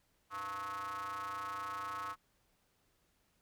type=ring-modulated tone; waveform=square; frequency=98 Hz; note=G2; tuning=in tune; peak=-37 dBFS; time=0.3-2.16 s; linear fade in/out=50 ms; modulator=1190 Hz; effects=pink hiss -75 dBFS RMS until 3.41 s